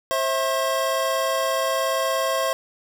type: tone cluster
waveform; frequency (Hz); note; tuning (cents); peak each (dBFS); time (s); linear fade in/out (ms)
square; 532 / 653 / 1076; C5 / E5 / C6; +29 / -17 / +48; -26; 0.11-2.53; 0
effects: none